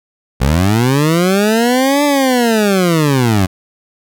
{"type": "linear two-way sweep", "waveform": "20% pulse", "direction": "up then down", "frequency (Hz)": [60.9, 293.7, 88.7], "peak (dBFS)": -5, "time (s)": [0.4, 3.47], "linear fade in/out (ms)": 20, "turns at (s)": 2.04, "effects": []}